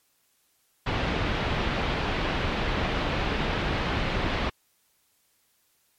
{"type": "low-pass noise", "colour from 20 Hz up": "pink", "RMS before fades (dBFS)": -27, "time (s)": [0.86, 4.5], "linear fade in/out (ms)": 10, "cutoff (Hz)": 3600, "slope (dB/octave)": 24, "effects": ["white hiss -68 dBFS RMS until 5.98 s", "MP3 64 kbps"]}